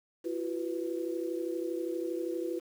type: chord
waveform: sine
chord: E suspended second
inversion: none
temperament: equal with one note detuned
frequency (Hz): 337.5 / 370 / 493.9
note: E4 / F#4 / B4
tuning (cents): +41 / 0 / 0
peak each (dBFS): -34 / -37 / -38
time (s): 0.24-2.6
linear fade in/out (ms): 20
effects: 9-bit